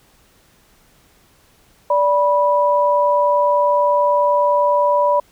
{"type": "tone pair together", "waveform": "sine", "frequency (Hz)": [583.2, 980], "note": ["D5", "B5"], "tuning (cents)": [-12, -14], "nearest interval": "major sixth", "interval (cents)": 898, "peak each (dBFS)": -15, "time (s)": [1.9, 5.2], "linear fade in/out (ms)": 5, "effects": ["pink hiss -54 dBFS RMS until 5.31 s"]}